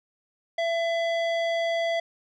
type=tone with low-pass filter; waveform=square; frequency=670 Hz; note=E5; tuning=28 cents sharp; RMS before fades=-26 dBFS; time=0.58-2 s; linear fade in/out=5 ms; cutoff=3300 Hz; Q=1.2; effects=none